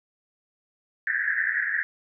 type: band-pass noise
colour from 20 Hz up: pink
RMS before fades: -26 dBFS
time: 1.07-1.83 s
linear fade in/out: 0 ms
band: 1600 to 1900 Hz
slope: 96 dB/octave
effects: none